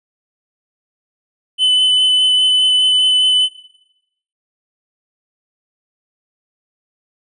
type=tone with vibrato; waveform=triangle; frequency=3017 Hz; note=F#7; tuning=33 cents sharp; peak=-8 dBFS; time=1.58-3.49 s; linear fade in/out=50 ms; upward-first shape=sine; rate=4.9 Hz; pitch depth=10 cents each way; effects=noise-tail reverb RT60 0.9 s tail -20 dB re dry + resampled to 24000 Hz